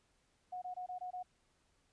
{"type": "tone bursts", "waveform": "sine", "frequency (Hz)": 728, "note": "F#5", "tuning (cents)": -28, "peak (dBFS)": -40, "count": 6, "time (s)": [0.52, 1.23], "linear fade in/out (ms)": 10, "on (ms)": 100, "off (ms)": 22, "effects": ["pink hiss -75 dBFS RMS until 1.92 s", "resampled to 22050 Hz"]}